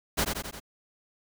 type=noise with echo; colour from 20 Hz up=pink; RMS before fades=-25 dBFS; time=0.17-0.25 s; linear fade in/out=20 ms; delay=88 ms; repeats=4; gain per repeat=-4 dB; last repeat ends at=0.602 s; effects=none